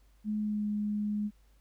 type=tone with pitch glide; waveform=sine; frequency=212.2 to 208.8 Hz; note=G#3 to G#3; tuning=+38 to +10 cents; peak=-29 dBFS; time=0.24-1.31 s; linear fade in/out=50 ms; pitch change=-28 cents; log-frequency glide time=0.38-0.66 s; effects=added 50 Hz sine -60 dBFS peak until 1.6 s + pink hiss -71 dBFS RMS until 1.6 s